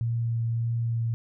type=tone with vibrato; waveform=sine; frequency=116 Hz; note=A#2; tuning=8 cents flat; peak=-24 dBFS; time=0.01-1.14 s; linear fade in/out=0 ms; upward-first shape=triangle; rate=1.7 Hz; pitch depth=13 cents each way; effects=none